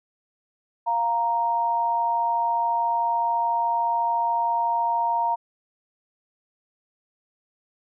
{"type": "tone pair together", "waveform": "sine", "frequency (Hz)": [698.5, 932.4], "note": ["F5", "A#5"], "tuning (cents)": [0, 0], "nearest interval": "perfect fourth", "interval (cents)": 500, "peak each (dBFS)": [-27, -21], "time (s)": [0.86, 5.36], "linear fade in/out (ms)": 20, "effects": []}